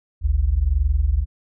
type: tone pair together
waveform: sine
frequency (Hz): 51.92 / 73.42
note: G#1 / D2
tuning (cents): 0 / 0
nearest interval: tritone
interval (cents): 600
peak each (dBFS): -19 / -18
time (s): 0.21-1.26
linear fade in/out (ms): 50
effects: none